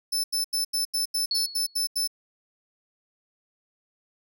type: tone bursts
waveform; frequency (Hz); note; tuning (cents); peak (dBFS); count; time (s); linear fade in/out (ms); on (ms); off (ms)
sawtooth; 5274; E8; 0; -21; 10; 0.12-2.076; 10; 120; 84
type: tone with exponential decay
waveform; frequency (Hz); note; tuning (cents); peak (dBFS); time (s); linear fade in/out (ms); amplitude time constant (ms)
sine; 4367; C#8; -27; -22; 1.31-1.82; 2; 110
effects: none